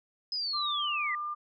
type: linear sweep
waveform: sine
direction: down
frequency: 5100 to 1899 Hz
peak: -30 dBFS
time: 0.32-1.15 s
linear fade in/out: 2 ms
type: tone with pitch glide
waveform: sine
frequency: 1180 to 1197.9 Hz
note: D6 to D6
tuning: +8 to +34 cents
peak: -32 dBFS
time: 0.53-1.35 s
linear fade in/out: 20 ms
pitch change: +26 cents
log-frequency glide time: 0.8-1.16 s
effects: none